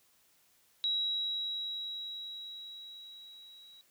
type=tone with level ramp; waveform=sine; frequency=3870 Hz; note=B7; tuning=36 cents flat; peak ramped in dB=-28 to -53 dBFS; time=0.84-3.81 s; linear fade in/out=0 ms; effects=white hiss -68 dBFS RMS until 3.9 s